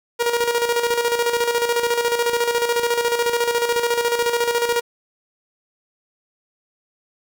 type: tone with tremolo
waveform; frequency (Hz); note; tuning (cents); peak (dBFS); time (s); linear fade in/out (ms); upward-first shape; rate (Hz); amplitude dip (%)
sawtooth; 473.9; A#4; +28; -12; 0.19-4.81; 20; square; 14; 55
effects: none